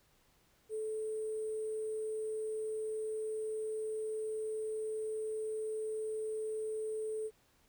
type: tone with sample-and-hold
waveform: sine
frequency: 435 Hz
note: A4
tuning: 20 cents flat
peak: -35 dBFS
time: 0.69-7.31 s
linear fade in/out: 50 ms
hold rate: 8820 Hz
effects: pink hiss -70 dBFS RMS until 7.68 s